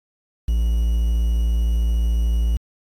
triangle tone with quantisation, 56.9 Hz, A#1, 41 cents flat, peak -14 dBFS, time 0.48-2.57 s, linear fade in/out 5 ms, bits 7, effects AAC 64 kbps

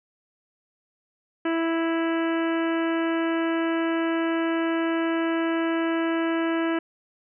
harmonic tone, 329.6 Hz, E4, in tune, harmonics 1 / 2 / 3 / 4 / 5 / 6 / 7 / 8 / 9, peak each -23 / -31 / -35 / -35 / -34 / -40 / -41 / -43 / -42 dBFS, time 1.45-6.79 s, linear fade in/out 5 ms, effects none

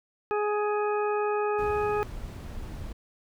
harmonic tone, 417.5 Hz, G#4, 9 cents sharp, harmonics 1 / 2 / 3 / 4 / 6, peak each -26 / -31 / -33 / -40 / -41 dBFS, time 0.31-2.03 s, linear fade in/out 0 ms
brown noise, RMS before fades -38 dBFS, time 1.58-2.93 s, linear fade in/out 10 ms
effects none

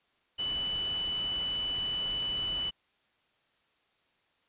sine tone in noise, 2980 Hz, F#7, 12 cents sharp, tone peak -30 dBFS, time 0.38-2.71 s, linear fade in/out 20 ms, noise pink, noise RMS -44 dBFS, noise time 0.38-2.71 s, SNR +11 dB, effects white hiss -71 dBFS RMS until 4.48 s + resampled to 8000 Hz

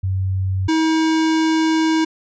sine / square tone pair in turn, 94.8 / 319.5 Hz, F#2 / D#4, +43 / +46 cents, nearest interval octave + major sixth, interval 2103 cents, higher second, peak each -17 / -15 dBFS, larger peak second, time 0.03-0.68 / 0.68-2.05 s, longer second, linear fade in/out 10 ms, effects resampled to 16000 Hz

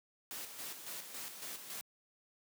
white noise with tremolo, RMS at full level -44 dBFS, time 0.31-1.81 s, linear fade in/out 0 ms, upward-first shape square, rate 3.6 Hz, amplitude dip 50%, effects high-pass 150 Hz 12 dB/octave

